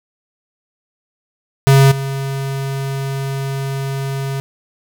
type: tone with level steps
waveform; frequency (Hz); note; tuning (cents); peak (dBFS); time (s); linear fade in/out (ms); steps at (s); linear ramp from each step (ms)
square; 136.4; C#3; -28; -7 / -20; 1.67-4.4; 0; 1.91; 10
effects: none